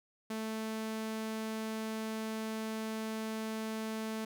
sawtooth tone, 220 Hz, A3, in tune, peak -32 dBFS, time 0.3-4.25 s, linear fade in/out 5 ms, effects none

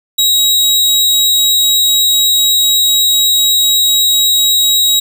sawtooth tone, 3824 Hz, A#7, 43 cents sharp, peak -5 dBFS, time 0.18-5 s, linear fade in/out 10 ms, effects none

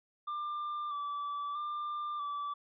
triangle tone with vibrato, 1174.7 Hz, D6, in tune, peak -33 dBFS, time 0.27-2.54 s, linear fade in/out 10 ms, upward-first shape square, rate 0.78 Hz, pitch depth 26 cents each way, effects resampled to 11025 Hz

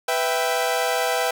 sawtooth chord, E minor, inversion second, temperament equal with one note detuned, 497 / 659.3 / 784 Hz, B4 / E5 / G5, +11 / 0 / 0 cents, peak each -21 dBFS, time 0.08-1.31 s, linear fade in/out 5 ms, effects none

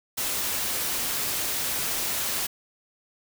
white noise, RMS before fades -28 dBFS, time 0.17-2.47 s, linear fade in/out 10 ms, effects none

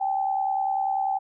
sine tone pair together, 778.9 / 849 Hz, G5 / G#5, -11 / +38 cents, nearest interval minor second, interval 149 cents, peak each -23 / -30 dBFS, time 0-1.19 s, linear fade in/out 20 ms, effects none

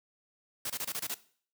white noise bursts, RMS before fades -35 dBFS, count 7, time 0.65-1.144 s, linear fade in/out 5 ms, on 50 ms, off 24 ms, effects noise-tail reverb RT60 0.5 s tail -18 dB re dry + high-pass 100 Hz 12 dB/octave

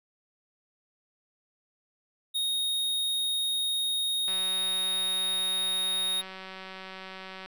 square tone, 3729 Hz, A#7, in tune, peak -27 dBFS, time 2.34-6.22 s, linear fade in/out 20 ms
click train, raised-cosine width 0.3 ms, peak -26 dBFS, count 602, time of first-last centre 4.28-7.46 s, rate 189 Hz
effects none

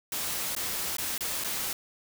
white noise with dropouts, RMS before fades -32 dBFS, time 0.12-1.73 s, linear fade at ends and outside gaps 2 ms, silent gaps 0.551-0.564 / 0.968-0.983 / 1.18-1.207 / 1.439-1.444 s, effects none

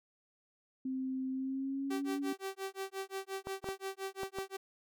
sine tone with pitch glide, 261.6 to 282 Hz, C4 to C#4, 0 to +30 cents, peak -34 dBFS, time 0.85-2.33 s, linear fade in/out 5 ms, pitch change +130 cents, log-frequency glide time 1.31-2.14 s
sawtooth tone with tremolo, 386.6 Hz, G4, 24 cents flat, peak -32 dBFS, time 1.9-4.57 s, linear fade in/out 10 ms, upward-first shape sine, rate 5.7 Hz, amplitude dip 100%
clicks, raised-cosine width 1 ms, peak -27 dBFS, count 5, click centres 3.471 / 3.643 / 3.688 / 4.233 / 4.386 s
effects none

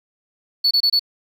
sine tone bursts, 4437 Hz, C#8, 1 cent sharp, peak -11 dBFS, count 4, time 0.64-0.995 s, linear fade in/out 10 ms, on 70 ms, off 25 ms, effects tanh soft clip ceiling -11 dBFS + 8-bit

